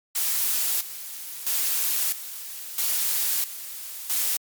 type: noise with tremolo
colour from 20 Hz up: blue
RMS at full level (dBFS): -24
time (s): 0.15-4.37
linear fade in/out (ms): 5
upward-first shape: square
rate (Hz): 0.76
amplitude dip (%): 75
effects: MP3 96 kbps